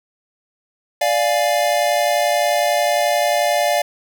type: chord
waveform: square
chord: D diminished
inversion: none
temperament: equal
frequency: 587.3 / 698.5 / 830.6 Hz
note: D5 / F5 / Ab5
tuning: 0 / 0 / 0 cents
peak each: -19 / -19 / -25 dBFS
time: 1.01-3.82 s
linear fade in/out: 5 ms
effects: none